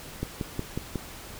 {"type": "click train", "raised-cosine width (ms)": 3, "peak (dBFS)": -16, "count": 5, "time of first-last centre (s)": [0.23, 0.957], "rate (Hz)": 5.5, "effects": ["pink hiss -43 dBFS RMS until 1.39 s"]}